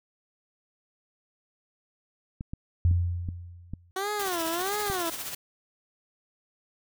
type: clicks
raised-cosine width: 5 ms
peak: -22 dBFS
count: 6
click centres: 2.409 / 2.535 / 2.912 / 3.288 / 3.736 / 4.9 s
type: tone with exponential decay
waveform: sine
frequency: 87.31 Hz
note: F2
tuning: in tune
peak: -17 dBFS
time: 2.85-3.91 s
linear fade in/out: 0 ms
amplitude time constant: 230 ms
type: tone with vibrato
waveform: 15% pulse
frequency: 370 Hz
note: F#4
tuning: in tune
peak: -22 dBFS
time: 3.96-5.1 s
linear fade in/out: 5 ms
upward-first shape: sine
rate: 1.5 Hz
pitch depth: 220 cents each way
type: noise with tremolo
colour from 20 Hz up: white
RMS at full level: -34 dBFS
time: 4.19-5.35 s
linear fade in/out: 5 ms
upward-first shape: sine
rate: 15 Hz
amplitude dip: 50%
effects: none